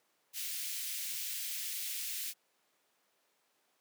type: high-pass noise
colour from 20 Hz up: white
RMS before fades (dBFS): -39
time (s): 0.33-2.34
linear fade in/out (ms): 50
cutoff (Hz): 2100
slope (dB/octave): 24
effects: pink hiss -74 dBFS RMS until 3.8 s + high-pass 400 Hz 12 dB/octave